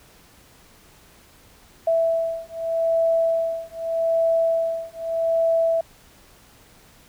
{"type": "beating tone pair", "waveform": "sine", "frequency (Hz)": [659.3, 660.12], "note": ["E5", "E5"], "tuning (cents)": [0, 2], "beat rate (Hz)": 0.82, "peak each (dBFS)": -22, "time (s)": [1.87, 5.81], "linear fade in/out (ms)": 5, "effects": ["pink hiss -52 dBFS RMS until 7.08 s"]}